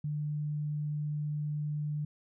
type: tone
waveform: sine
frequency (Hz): 149.2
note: D3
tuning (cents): +28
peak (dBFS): -31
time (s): 0.04-2.05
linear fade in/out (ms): 5
effects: none